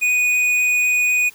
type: tone with tanh clipping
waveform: sine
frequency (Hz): 2476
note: D#7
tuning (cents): -9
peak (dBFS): -16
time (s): 0.01-1.3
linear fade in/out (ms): 20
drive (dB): 10
effects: white hiss -47 dBFS RMS until 1.34 s